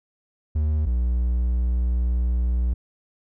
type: tone pair in turn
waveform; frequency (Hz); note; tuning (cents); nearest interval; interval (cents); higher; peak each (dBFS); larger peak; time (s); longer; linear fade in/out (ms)
triangle; 76.3 / 60.56; D#2 / B1; -33 / -33; major third; 400; first; -17; neither; 0.55-0.86 / 0.86-2.74; second; 10
effects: none